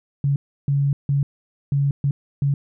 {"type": "tone bursts at uneven times", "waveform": "sine", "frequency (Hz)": 140.5, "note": "C#3", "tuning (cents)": 24, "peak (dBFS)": -16, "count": 6, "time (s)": [[0.24, 0.36], [0.68, 0.93], [1.09, 1.23], [1.72, 1.91], [2.04, 2.11], [2.42, 2.54]], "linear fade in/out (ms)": 2, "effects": []}